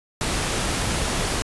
pink noise, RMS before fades -24 dBFS, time 0.21-1.42 s, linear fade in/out 0 ms, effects resampled to 24000 Hz

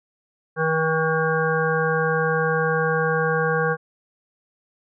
harmonic tone, 160 Hz, D#3, 49 cents sharp, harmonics 1 / 3 / 5 / 7 / 9 / 10, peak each -25 / -22 / -29 / -28 / -28 / -26 dBFS, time 0.56-3.77 s, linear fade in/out 50 ms, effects none

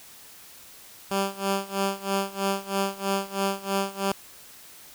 10% pulse tone with tremolo, 196 Hz, G3, in tune, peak -14 dBFS, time 1.11-4.12 s, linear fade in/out 2 ms, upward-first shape sine, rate 3.1 Hz, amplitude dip 90%, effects white hiss -48 dBFS RMS until 4.94 s

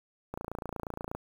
click train, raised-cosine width 1 ms, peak -22 dBFS, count 24, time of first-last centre 0.34-1.15 s, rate 28.4 Hz, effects 8-bit

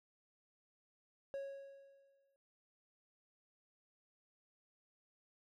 triangle tone with exponential decay, 551 Hz, C#5, 11 cents flat, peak -37 dBFS, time 1.34-2.36 s, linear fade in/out 0 ms, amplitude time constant 220 ms, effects none

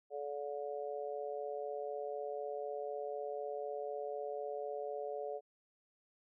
harmonic tone, 144 Hz, D3, 34 cents flat, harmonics 3 / 4 / 5, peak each -42 / -42 / -45 dBFS, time 0.1-5.41 s, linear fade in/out 50 ms, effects none

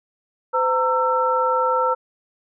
sine tone cluster, 510 / 919 / 1335 Hz, C5 / A#5 / E6, -44 / -25 / +22 cents, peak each -21 dBFS, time 0.53-1.95 s, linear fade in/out 20 ms, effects none

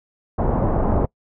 pink low-pass noise, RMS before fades -19 dBFS, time 0.38-1.06 s, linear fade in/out 10 ms, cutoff 940 Hz, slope 24 dB/octave, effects noise-tail reverb RT60 0.1 s tail -24 dB re dry

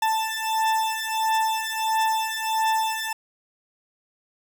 40% pulse beating tone pair, 883 / 884.5 Hz, A5 / A5, +6 / +9 cents, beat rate 1.5 Hz, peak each -24 dBFS, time 0.02-3.13 s, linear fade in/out 5 ms, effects none

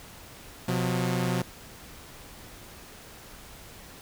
sawtooth tone pair together, 126.99 / 180 Hz, B2 / F#3, +49 / -47 cents, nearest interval tritone, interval 604 cents, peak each -24 dBFS, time 0.68-1.42 s, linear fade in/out 5 ms, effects pink hiss -47 dBFS RMS until 4.01 s

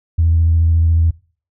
sine tone with vibrato, 82.41 Hz, E2, in tune, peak -9 dBFS, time 0.18-1.11 s, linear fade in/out 10 ms, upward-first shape triangle, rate 14 Hz, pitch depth 27 cents each way, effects noise-tail reverb RT60 0.4 s tail -22 dB re dry + tanh soft clip ceiling -5 dBFS

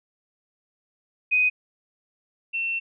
sine tone pair in turn, 2500 / 2700 Hz, D#7 / E7, +8 / +41 cents, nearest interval minor second, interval 133 cents, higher second, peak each -17 / -24 dBFS, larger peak first, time 1.31-1.5 / 2.53-2.8 s, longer second, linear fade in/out 20 ms, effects none

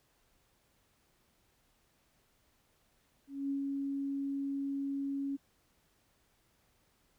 sine tone with ADSR envelope, 277.2 Hz, C#4, in tune, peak -31 dBFS, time 3.27-5.37 s, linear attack 230 ms, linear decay 110 ms, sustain -2 dB, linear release 19 ms, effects pink hiss -72 dBFS RMS until 7.18 s

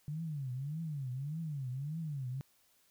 sine tone with vibrato, 143.7 Hz, D3, 37 cents flat, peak -36 dBFS, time 0.08-2.41 s, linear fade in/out 0 ms, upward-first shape triangle, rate 1.7 Hz, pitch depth 270 cents each way, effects white hiss -70 dBFS RMS until 2.9 s

